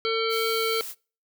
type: harmonic tone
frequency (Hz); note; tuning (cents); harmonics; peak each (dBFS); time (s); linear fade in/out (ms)
449.8; A4; +38; 1 / 3 / 5 / 7 / 9 / 10; -25 / -30 / -32 / -33 / -35 / -35; 0.05-0.81; 0
type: noise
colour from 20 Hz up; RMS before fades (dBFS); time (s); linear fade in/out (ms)
blue; -36; 0.29-0.95; 50
effects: noise-tail reverb RT60 0.4 s tail -26 dB re dry